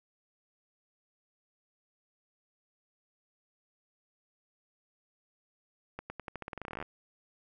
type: accelerating click train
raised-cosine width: 0.5 ms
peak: -24 dBFS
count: 20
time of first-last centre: 5.99-6.826 s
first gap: 110 ms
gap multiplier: 0.88
effects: none